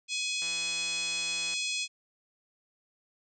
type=harmonic tone; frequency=842 Hz; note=G#5; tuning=24 cents sharp; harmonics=3 / 4 / 5 / 6 / 7 / 8 / 9 / 10; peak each=-34 / -36 / -38 / -40 / -41 / -42 / -43 / -44 dBFS; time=0.08-1.88 s; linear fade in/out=50 ms
type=click train; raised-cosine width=0.3 ms; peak=-31 dBFS; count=189; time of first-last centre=0.42-1.539 s; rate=168 Hz
effects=none